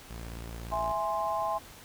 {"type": "tone", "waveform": "sawtooth", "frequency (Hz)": 57.2, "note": "A#1", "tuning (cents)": -32, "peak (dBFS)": -35, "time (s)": [0.1, 0.93], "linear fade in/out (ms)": 10}
{"type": "chord", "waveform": "sine", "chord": "E augmented", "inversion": "none", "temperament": "equal", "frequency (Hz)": [659.3, 830.6, 1046.5], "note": ["E5", "G#5", "B#5"], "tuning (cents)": [0, 0, 0], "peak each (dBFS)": [-33, -32, -32], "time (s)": [0.71, 1.59], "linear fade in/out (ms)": 20}
{"effects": ["pink hiss -50 dBFS RMS until 1.84 s"]}